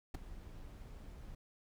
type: noise with ADSR envelope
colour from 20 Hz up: brown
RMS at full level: -32 dBFS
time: 0.14-1.35 s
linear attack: 8 ms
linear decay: 9 ms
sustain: -18 dB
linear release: 3 ms
effects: none